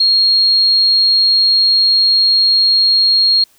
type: tone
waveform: sine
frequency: 4265 Hz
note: C8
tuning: 32 cents sharp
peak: -8 dBFS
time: 0-3.44 s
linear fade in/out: 5 ms
effects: white hiss -52 dBFS RMS until 3.58 s